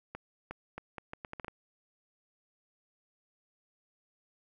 accelerating click train, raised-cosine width 0.5 ms, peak -25 dBFS, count 10, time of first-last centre 0.15-1.482 s, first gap 360 ms, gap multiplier 0.75, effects 11-bit

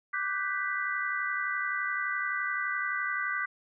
sine chord, G major seventh, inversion second, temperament equal with one note detuned, 1174.7 / 1496.3 / 1568 / 1975.5 Hz, D6 / F#6 / G6 / B6, 0 / +19 / 0 / 0 cents, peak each -35 / -34 / -36 / -33 dBFS, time 0.13-3.46 s, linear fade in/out 10 ms, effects none

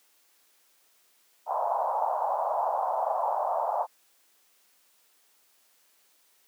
white band-pass noise, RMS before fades -28 dBFS, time 1.46-3.87 s, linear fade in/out 50 ms, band 610 to 960 Hz, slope 48 dB/octave, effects white hiss -65 dBFS RMS until 6.47 s + high-pass 300 Hz 12 dB/octave

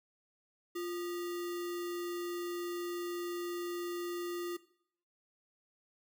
sine tone with sample-and-hold, 349.2 Hz, F4, in tune, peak -35 dBFS, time 0.75-4.57 s, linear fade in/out 10 ms, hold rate 1575 Hz, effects noise-tail reverb RT60 0.6 s tail -17 dB re dry

